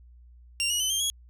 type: tone with pitch steps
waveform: 20% pulse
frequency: 2775 / 2903 / 3037 / 3177 / 3323 Hz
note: F7 / F#7 / F#7 / G7 / G#7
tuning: -12 / -34 / +44 / +23 / 0 cents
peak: -19 dBFS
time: 0.6-1.1 s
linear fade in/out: 0 ms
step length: 100 ms
effects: added 60 Hz sine -49 dBFS peak until 1.29 s